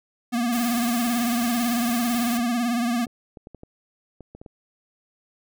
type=tone with vibrato; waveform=square; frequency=238.1 Hz; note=A#3; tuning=37 cents sharp; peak=-22 dBFS; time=0.32-3.06 s; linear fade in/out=20 ms; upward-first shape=triangle; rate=18 Hz; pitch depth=84 cents each way
type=noise; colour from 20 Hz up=white; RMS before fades=-33 dBFS; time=0.52-2.38 s; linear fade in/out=10 ms
type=clicks; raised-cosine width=2 ms; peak=-28 dBFS; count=12; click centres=1.893 / 2.147 / 2.392 / 3.068 / 3.372 / 3.471 / 3.547 / 3.634 / 4.207 / 4.35 / 4.415 / 4.462 s
effects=none